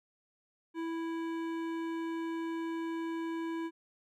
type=tone with hard clipping; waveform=sine; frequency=329.6 Hz; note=E4; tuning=in tune; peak=-36 dBFS; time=0.74-3.71 s; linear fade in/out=50 ms; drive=14 dB; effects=none